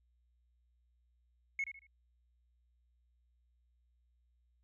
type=tone with echo; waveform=sine; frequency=2187 Hz; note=C#7; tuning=24 cents flat; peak=-31 dBFS; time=1.59-1.64 s; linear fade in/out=2 ms; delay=76 ms; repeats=3; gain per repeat=-10 dB; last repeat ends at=1.868 s; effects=tanh soft clip ceiling -30 dBFS + added 60 Hz sine -70 dBFS peak until 4.63 s